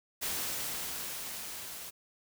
white noise with level ramp, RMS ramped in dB -34 to -44 dBFS, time 0.21-1.91 s, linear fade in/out 20 ms, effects none

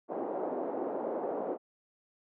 white band-pass noise, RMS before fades -35 dBFS, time 0.08-1.58 s, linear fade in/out 50 ms, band 280 to 690 Hz, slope 24 dB/octave, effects none

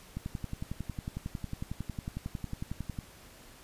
click train, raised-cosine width 5 ms, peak -23 dBFS, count 32, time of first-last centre 0.17-2.988 s, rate 11 Hz, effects pink hiss -54 dBFS RMS until 3.63 s + resampled to 32000 Hz

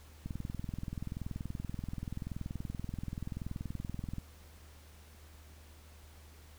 click train, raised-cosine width 5 ms, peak -26 dBFS, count 83, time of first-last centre 0.26-4.183 s, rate 20.9 Hz, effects added 76 Hz sine -54 dBFS peak until 6.58 s + pink hiss -60 dBFS RMS until 6.58 s

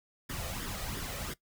pink noise with flanger, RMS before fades -38 dBFS, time 0.29-1.34 s, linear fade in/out 10 ms, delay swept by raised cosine 0.58 to 1.68 ms, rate 2.9 Hz, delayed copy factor +0.55, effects noise-tail reverb RT60 0.1 s tail -18 dB re dry

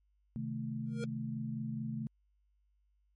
sine chord, A diminished, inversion first, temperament equal, 130.81 / 155.56 / 220 Hz, C3 / Eb3 / A3, 0 / 0 / 0 cents, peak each -40 / -43 / -38 dBFS, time 0.36-2.07 s, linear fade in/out 0 ms
square tone with exponential growth, 469.3 Hz, A#4, 12 cents sharp, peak -36 dBFS, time 0.86-1.04 s, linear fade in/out 0 ms, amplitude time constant 38 ms
effects added 50 Hz sine -70 dBFS peak until 3.15 s + MP3 48 kbps

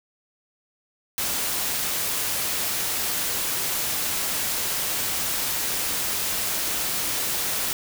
white noise, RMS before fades -26 dBFS, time 1.18-7.73 s, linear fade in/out 0 ms, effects none

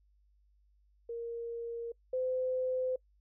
sine tone pair in turn, 466.7 / 512.1 Hz, A#4 / C5, +2 / -37 cents, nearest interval major second, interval 161 cents, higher second, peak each -36 / -30 dBFS, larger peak second, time 1.09-1.92 / 2.13-2.96 s, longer neither, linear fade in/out 5 ms, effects noise-tail reverb RT60 0.1 s tail -24 dB re dry + added 50 Hz sine -65 dBFS peak until 3.2 s

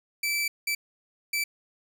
sawtooth tone bursts at uneven times, 2321 Hz, D7, 21 cents flat, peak -22 dBFS, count 3, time 0.23-0.48 / 0.67-0.75 / 1.33-1.44 s, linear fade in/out 5 ms, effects none

